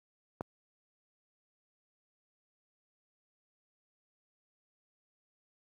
click, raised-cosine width 1 ms, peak -21 dBFS, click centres 0.409 s, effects high-pass 80 Hz 12 dB/octave + 10-bit

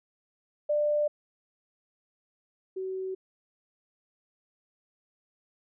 sine tone pair in turn, 594 / 377.6 Hz, D5 / F#4, +20 / +35 cents, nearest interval minor sixth, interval 785 cents, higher first, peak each -23 / -31 dBFS, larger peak first, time 0.69-1.08 / 2.76-3.15 s, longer neither, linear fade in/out 10 ms, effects none

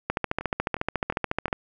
two click trains, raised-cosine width 0.5 ms, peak -9 / -20 dBFS, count 21 / 4, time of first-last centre 0.1-1.529 / 0.41-1.481 s, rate 14 / 2.8 Hz, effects none

